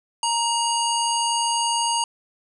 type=harmonic tone with a mistuned harmonic; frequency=932.3 Hz; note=A#5; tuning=in tune; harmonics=1 / 3 / 5 / 7 / 9 / 10; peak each=-22 / -27 / -29 / -30 / -32 / -32 dBFS; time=0.23-2.04 s; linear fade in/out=2 ms; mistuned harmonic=3; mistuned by=+38 cents; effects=none